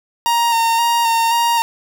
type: tone with vibrato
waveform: 45% pulse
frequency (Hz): 927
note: A#5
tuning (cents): -10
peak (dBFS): -13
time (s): 0.26-1.62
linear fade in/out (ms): 0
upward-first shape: square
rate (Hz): 1.9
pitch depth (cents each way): 20
effects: 7-bit